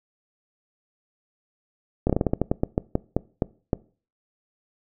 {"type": "slowing click train", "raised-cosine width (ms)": 2, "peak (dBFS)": -7, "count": 15, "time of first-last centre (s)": [2.07, 3.732], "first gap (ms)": 26, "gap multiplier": 1.21, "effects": ["noise-tail reverb RT60 0.4 s tail -22 dB re dry"]}